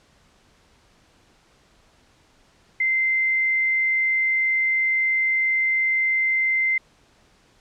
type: tone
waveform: sine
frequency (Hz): 2079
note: C7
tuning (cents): -12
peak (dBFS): -18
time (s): 2.8-6.78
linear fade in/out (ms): 5
effects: pink hiss -58 dBFS RMS until 7.6 s + low-pass 7000 Hz 12 dB/octave